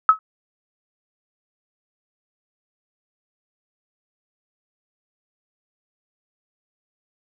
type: tone with exponential decay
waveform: sine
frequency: 1286 Hz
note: E6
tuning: 43 cents flat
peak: -4 dBFS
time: 0.09-0.19 s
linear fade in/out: 1 ms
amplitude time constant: 20 ms
effects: none